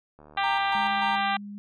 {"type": "click train", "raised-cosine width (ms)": 1, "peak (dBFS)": -36, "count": 77, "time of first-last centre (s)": [0.19, 1.205], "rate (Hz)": 74.9}
{"type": "harmonic tone", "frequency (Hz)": 395.2, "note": "G4", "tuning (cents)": 14, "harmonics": [2, 3, 4, 5, 6, 7, 8, 9, 10], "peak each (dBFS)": [-26, -30, -32, -34, -36, -37, -38, -39, -40], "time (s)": [0.37, 1.37], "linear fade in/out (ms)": 5}
{"type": "tone with tremolo", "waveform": "triangle", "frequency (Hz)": 924, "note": "A#5", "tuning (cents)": -16, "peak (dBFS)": -26, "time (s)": [0.43, 1.16], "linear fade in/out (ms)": 10, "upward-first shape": "square", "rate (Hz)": 3.4, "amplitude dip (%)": 70}
{"type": "tone with pitch glide", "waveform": "sine", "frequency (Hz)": [207.7, 203.8], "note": ["G#3", "G#3"], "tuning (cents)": [0, -32], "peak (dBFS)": -36, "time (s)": [0.75, 1.58], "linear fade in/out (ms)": 0, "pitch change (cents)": -32, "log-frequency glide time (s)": [0.94, 1.39]}
{"effects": []}